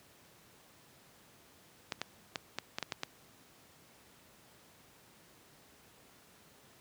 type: clicks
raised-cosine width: 0.2 ms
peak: -17 dBFS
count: 8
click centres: 1.922 / 2.016 / 2.358 / 2.586 / 2.785 / 2.827 / 2.922 / 3.034 s
effects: pink hiss -61 dBFS RMS until 6.8 s + high-pass 100 Hz 12 dB/octave

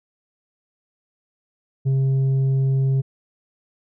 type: tone with tanh clipping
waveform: sine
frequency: 134.3 Hz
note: C3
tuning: 46 cents sharp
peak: -17 dBFS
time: 1.85-3.02 s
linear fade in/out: 20 ms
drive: 4 dB
effects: none

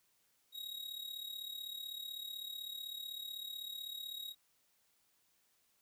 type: tone with amplitude modulation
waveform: 45% pulse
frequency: 3799 Hz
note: A#7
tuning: 32 cents sharp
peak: -40 dBFS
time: 0.52-4.35 s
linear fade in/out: 50 ms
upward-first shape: sine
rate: 35.9 Hz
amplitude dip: 70%
effects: white hiss -75 dBFS RMS until 5.81 s

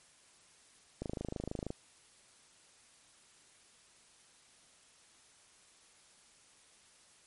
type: click train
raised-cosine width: 2 ms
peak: -24 dBFS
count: 19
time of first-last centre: 1.02-1.704 s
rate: 26.3 Hz
effects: white hiss -63 dBFS RMS until 7.26 s + MP3 48 kbps

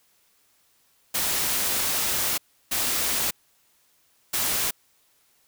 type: noise bursts at uneven times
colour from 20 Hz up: white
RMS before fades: -25 dBFS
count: 3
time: 1.14-2.38 / 2.71-3.31 / 4.33-4.71 s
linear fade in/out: 10 ms
effects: white hiss -64 dBFS RMS until 5.47 s

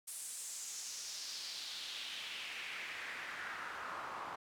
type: noise with band-pass filter sweep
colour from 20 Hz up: pink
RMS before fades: -45 dBFS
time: 0.07-4.36 s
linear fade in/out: 10 ms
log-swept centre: 9600 to 990 Hz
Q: 2.6
effects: none

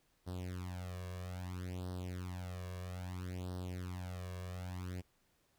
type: tone with flanger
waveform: sawtooth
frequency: 90.7 Hz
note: F#2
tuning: 34 cents flat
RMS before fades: -43 dBFS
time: 0.26-5.02 s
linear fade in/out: 20 ms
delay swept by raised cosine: 0.21 to 1.81 ms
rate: 0.61 Hz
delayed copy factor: +0.9
effects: pink hiss -75 dBFS RMS until 5.58 s

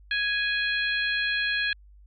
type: harmonic tone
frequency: 830.6 Hz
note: G#5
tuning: in tune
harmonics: 2 / 3 / 4 / 5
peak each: -26 / -30 / -32 / -34 dBFS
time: 0.11-1.73 s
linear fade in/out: 2 ms
effects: added 50 Hz sine -49 dBFS peak until 2.06 s

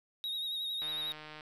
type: tone with vibrato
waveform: triangle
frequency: 3774 Hz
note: A#7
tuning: 21 cents sharp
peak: -33 dBFS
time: 0.24-1.12 s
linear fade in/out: 0 ms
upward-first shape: triangle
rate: 11 Hz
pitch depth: 49 cents each way
type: click train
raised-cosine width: 0.3 ms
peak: -31 dBFS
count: 91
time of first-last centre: 0.82-1.408 s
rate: 153 Hz
effects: none

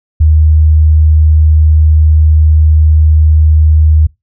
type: tone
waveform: sine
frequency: 77.5 Hz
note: D#2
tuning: 6 cents flat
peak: -3 dBFS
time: 0.2-4.07 s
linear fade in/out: 10 ms
effects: noise-tail reverb RT60 0.2 s tail -23 dB re dry

